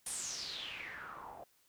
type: noise with low-pass filter sweep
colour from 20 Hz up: white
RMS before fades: -44 dBFS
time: 0.06-1.44 s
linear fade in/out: 5 ms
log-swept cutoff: 9900 to 670 Hz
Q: 6.3
effects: white hiss -71 dBFS RMS until 1.68 s